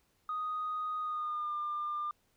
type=tone with pitch glide; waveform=sine; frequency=1244.5 to 1198.6 Hz; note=D#6 to D6; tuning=0 to +35 cents; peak=-32 dBFS; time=0.29-2.11 s; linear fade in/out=2 ms; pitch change=-65 cents; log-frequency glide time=1-1.54 s; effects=tanh soft clip ceiling -29 dBFS + pink hiss -73 dBFS RMS until 2.36 s